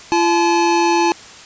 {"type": "tone pair together", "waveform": "square", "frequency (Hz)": [341.3, 861], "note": ["F4", "A5"], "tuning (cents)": [-40, -38], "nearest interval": "octave + major third", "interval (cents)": 1602, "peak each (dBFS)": -16, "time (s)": [0.12, 1.12], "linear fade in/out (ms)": 0, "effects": ["white hiss -38 dBFS RMS until 1.45 s", "resampled to 16000 Hz"]}